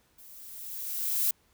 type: noise with level ramp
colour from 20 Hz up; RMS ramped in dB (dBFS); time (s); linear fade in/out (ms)
violet; -52 to -25; 0.18-1.31; 5
effects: pink hiss -67 dBFS RMS until 1.53 s